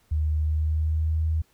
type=tone with pitch glide; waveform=sine; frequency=76.8 to 79.46 Hz; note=D#2 to D#2; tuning=-22 to +37 cents; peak=-21 dBFS; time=0.11-1.42 s; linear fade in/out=10 ms; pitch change=+59 cents; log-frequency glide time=0.38-1.24 s; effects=pink hiss -64 dBFS RMS until 1.53 s